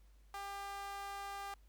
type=tone with high-pass filter; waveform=sawtooth; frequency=398.6 Hz; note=G4; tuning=29 cents sharp; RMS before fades=-45 dBFS; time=0.34-1.54 s; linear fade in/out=2 ms; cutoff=920 Hz; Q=3.3; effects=added 50 Hz sine -60 dBFS peak until 1.68 s + pink hiss -75 dBFS RMS until 1.68 s